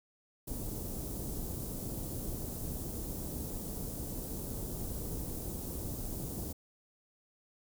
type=band-stop noise; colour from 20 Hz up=pink; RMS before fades=-39 dBFS; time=0.47-6.53 s; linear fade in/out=10 ms; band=430 to 10000 Hz; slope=12 dB/octave; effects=none